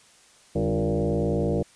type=tone with frequency modulation; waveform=sine; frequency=138.59 Hz; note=C#3; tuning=in tune; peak=-21 dBFS; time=0.55-1.63 s; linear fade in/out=10 ms; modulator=109 Hz; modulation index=4.1; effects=white hiss -55 dBFS RMS until 1.75 s + resampled to 22050 Hz